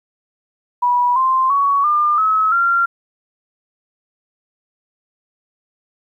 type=tone with pitch steps; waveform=sine; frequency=976 / 1046.1 / 1121.1 / 1201.6 / 1287.8 / 1380.3 Hz; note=B5 / C6 / C#6 / D6 / E6 / F6; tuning=-21 / -1 / +19 / +39 / -41 / -21 cents; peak=-12 dBFS; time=0.82-2.86 s; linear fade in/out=10 ms; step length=340 ms; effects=9-bit